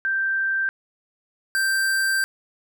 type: tone pair in turn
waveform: sine / square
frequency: 1568 / 1568 Hz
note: G6 / G6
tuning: 0 / 0 cents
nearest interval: unison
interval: 0 cents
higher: neither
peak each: -20 dBFS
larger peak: neither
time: 0.05-0.69 / 1.55-2.24 s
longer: second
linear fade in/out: 0 ms
effects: none